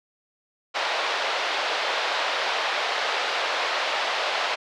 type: band-pass noise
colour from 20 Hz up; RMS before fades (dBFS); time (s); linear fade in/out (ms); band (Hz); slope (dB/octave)
pink; -26; 0.74-4.56; 20; 550 to 4400; 24
effects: none